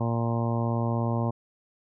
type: harmonic tone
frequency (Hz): 116.54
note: A#2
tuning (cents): 0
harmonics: 1 / 2 / 3 / 4 / 5 / 6 / 7 / 8 / 9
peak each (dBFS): -26 / -30 / -36 / -38 / -35 / -39 / -39 / -38 / -39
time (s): 0-1.31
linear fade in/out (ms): 10
effects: none